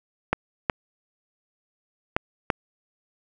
clicks, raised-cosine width 0.5 ms, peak -5 dBFS, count 4, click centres 0.33 / 0.698 / 2.165 / 2.502 s, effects none

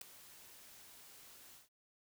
white noise with ADSR envelope, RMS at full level -42 dBFS, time 0.01-1.69 s, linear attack 5 ms, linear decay 4 ms, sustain -16 dB, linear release 140 ms, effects none

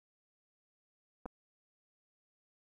clicks, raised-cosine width 1 ms, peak -29 dBFS, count 2, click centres 1.257 / 1.261 s, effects 11-bit

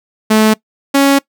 sawtooth tone pair in turn, 217.2 / 277.3 Hz, A3 / C#4, -22 / +1 cents, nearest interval major third, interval 423 cents, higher second, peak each -3 dBFS, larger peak neither, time 0.3-0.54 / 0.94-1.19 s, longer second, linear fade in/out 10 ms, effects noise-tail reverb RT60 0.1 s tail -22 dB re dry

